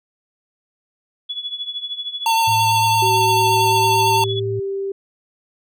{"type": "tone with tremolo", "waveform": "sine", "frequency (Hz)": 3403, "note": "G#7", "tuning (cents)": 41, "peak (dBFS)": -21, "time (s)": [1.29, 4.4], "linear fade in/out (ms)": 10, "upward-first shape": "triangle", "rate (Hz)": 13, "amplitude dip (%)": 85}
{"type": "tone with vibrato", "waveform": "square", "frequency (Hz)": 904, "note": "A5", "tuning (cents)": 47, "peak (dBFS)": -15, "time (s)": [2.26, 4.24], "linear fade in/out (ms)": 2, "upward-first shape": "sine", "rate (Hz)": 8.9, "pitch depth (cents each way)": 17}
{"type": "tone", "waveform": "sine", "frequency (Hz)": 110, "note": "A2", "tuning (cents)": 0, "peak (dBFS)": -23, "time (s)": [2.47, 4.6], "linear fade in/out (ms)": 10}
{"type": "tone with pitch glide", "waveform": "sine", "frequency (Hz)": [378.9, 392.3], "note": ["F#4", "G4"], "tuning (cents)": [41, 1], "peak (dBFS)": -21, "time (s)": [3.02, 4.92], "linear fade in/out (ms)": 5, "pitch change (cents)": 60, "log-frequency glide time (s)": [3.41, 4.43]}
{"effects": []}